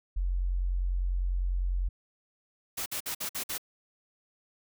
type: tone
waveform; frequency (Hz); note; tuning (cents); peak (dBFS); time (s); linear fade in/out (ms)
sine; 45; F#1; -47; -26; 0.16-1.89; 10
type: noise bursts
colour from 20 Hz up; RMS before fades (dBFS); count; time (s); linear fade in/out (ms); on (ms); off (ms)
white; -34; 6; 2.77-3.581; 10; 91; 53
effects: none